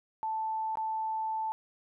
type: tone with dropouts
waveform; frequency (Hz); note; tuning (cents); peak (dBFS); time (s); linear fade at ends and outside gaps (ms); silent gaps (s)
sine; 880; A5; 0; -30; 0.23-1.52; 0; 0.755-0.772
effects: none